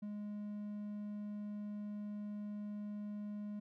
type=tone; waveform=triangle; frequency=207.7 Hz; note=G#3; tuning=in tune; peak=-39 dBFS; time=0.02-3.6 s; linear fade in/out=10 ms; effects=none